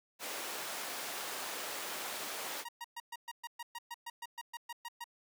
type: high-pass noise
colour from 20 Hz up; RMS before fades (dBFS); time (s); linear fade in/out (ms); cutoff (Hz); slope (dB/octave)
pink; -41; 0.19-2.65; 50; 510; 12
type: tone bursts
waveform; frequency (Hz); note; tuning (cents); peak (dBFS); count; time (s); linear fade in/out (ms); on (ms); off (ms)
sawtooth; 945; A#5; +23; -37; 16; 2.65-5.042; 5; 37; 120
effects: none